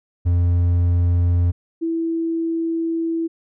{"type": "tone pair in turn", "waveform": ["triangle", "sine"], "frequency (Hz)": [87.31, 329.6], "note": ["F2", "E4"], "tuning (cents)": [0, 0], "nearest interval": "octave + major seventh", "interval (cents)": 2300, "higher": "second", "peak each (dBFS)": [-12, -19], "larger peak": "first", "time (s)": [[0.25, 1.52], [1.81, 3.28]], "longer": "second", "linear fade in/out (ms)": 20, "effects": []}